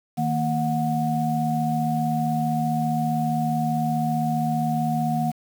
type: tone cluster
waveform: sine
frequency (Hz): 156.5 / 231.8 / 729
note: D#3 / A#3 / F#5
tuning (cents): +10 / -10 / -26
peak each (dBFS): -25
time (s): 0.17-5.32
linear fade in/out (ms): 20
effects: 7-bit